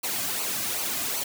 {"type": "noise with flanger", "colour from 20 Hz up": "white", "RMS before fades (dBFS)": -29, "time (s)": [0.03, 1.24], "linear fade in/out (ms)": 10, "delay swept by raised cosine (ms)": [0.56, 2.26], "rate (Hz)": 2.6, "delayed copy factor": -0.6, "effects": []}